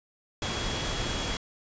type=tone in noise; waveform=sine; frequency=3330 Hz; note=G#7; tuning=4 cents sharp; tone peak=-38 dBFS; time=0.42-1.37 s; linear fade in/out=2 ms; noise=pink; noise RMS=-31 dBFS; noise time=0.42-1.37 s; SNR=-10 dB; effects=resampled to 16000 Hz